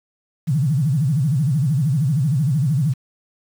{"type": "tone with vibrato", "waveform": "sine", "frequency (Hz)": 142.8, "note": "D3", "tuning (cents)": -48, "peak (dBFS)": -15, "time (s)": [0.47, 2.94], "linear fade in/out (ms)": 20, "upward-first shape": "sine", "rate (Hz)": 13, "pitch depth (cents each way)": 260, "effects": ["7-bit"]}